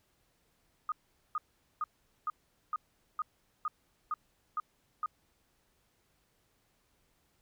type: tone bursts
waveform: sine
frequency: 1238 Hz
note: D#6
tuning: 9 cents flat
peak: -30 dBFS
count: 10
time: 0.89-5.06 s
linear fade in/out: 2 ms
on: 30 ms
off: 430 ms
effects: pink hiss -73 dBFS RMS until 7.41 s